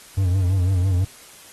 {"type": "tone with vibrato", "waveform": "triangle", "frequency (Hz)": 92.7, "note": "F#2", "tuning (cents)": 4, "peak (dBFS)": -14, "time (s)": [0.17, 1.05], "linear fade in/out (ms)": 10, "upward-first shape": "sine", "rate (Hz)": 6, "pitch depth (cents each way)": 88, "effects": ["white hiss -45 dBFS RMS until 1.52 s", "AAC 32 kbps"]}